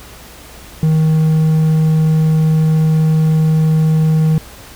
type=tone; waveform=triangle; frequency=157.6 Hz; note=D#3; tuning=23 cents sharp; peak=-7 dBFS; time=0.83-4.38 s; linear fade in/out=0 ms; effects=added 60 Hz sine -40 dBFS peak until 4.75 s + pink hiss -37 dBFS RMS until 4.75 s